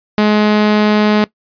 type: tone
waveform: sawtooth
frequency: 211.1 Hz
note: G#3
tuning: 29 cents sharp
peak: -5 dBFS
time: 0.18-1.24 s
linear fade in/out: 0 ms
effects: noise-tail reverb RT60 0.1 s tail -20 dB re dry + resampled to 11025 Hz